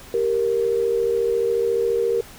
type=tone pair together; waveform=sine; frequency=392 / 466.2 Hz; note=G4 / A#4; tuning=0 / 0 cents; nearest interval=minor third; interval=300 cents; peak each=-23 / -19 dBFS; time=0.14-2.21 s; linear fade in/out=2 ms; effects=pink hiss -43 dBFS RMS until 2.38 s